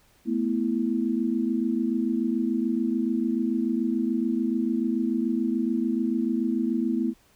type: chord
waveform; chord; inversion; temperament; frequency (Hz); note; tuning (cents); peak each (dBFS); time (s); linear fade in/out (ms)
sine; A suspended second; none; equal; 220 / 246.9 / 329.6; A3 / B3 / E4; 0 / 0 / 0; -27 / -26 / -28; 0.25-7.14; 50
effects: pink hiss -61 dBFS RMS until 7.35 s